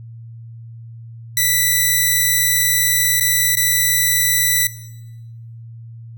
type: tone with dropouts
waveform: 5% pulse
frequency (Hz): 1975.5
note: B6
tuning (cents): 0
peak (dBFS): -3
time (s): 1.37-4.67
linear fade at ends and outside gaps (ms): 2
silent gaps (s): 3.199-3.208 / 3.554-3.57
effects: noise-tail reverb RT60 1.0 s tail -18 dB re dry + added 115 Hz sine -33 dBFS peak until 6.17 s